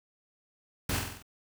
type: noise with echo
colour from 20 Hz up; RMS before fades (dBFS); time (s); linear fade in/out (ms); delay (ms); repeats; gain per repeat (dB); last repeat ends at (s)
pink; -31; 0.89-0.99; 5; 47; 5; -4; 1.225
effects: none